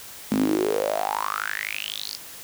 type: tone with high-pass filter sweep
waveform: sawtooth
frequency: 51.91 Hz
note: G#1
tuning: in tune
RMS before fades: -26 dBFS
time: 0.31-2.17 s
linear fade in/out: 5 ms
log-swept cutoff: 220 to 5000 Hz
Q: 9.1
effects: white hiss -41 dBFS RMS until 2.43 s